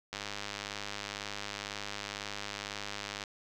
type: click train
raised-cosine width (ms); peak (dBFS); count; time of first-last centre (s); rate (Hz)
0.2; -20; 318; 0.13-3.238; 102
effects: none